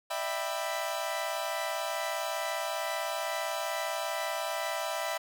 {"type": "chord", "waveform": "sawtooth", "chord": "E minor seventh", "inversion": "third", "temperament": "equal with one note detuned", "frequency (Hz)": [599.3, 659.3, 784, 987.8], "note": ["D5", "E5", "G5", "B5"], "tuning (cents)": [35, 0, 0, 0], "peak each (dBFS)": [-34, -31, -35, -34], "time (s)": [0.1, 5.18], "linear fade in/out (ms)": 10, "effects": []}